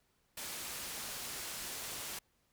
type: low-pass noise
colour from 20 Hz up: white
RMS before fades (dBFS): -43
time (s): 0.37-2.19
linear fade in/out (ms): 5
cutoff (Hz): 12000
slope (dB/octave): 12
effects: pink hiss -75 dBFS RMS until 2.52 s